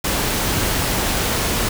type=noise; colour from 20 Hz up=pink; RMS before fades=-20 dBFS; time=0.04-1.69 s; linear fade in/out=5 ms; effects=none